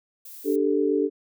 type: noise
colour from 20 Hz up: violet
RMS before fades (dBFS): -42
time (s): 0.25-0.56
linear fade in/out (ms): 5
type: chord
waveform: sine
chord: D suspended fourth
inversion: none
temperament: equal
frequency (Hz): 293.7 / 392 / 440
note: D4 / G4 / A4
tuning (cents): 0 / 0 / 0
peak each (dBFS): -24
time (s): 0.44-1.1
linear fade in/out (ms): 50
effects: none